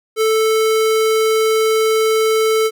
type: tone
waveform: square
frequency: 440 Hz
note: A4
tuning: in tune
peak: -13 dBFS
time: 0.16-2.71 s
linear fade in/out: 50 ms
effects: none